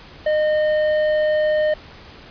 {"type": "tone with tanh clipping", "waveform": "triangle", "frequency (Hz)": 612, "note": "D#5", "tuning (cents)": -29, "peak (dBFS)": -17, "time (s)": [0.26, 1.74], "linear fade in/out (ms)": 5, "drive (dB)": 13, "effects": ["pink hiss -42 dBFS RMS until 2.3 s", "resampled to 11025 Hz"]}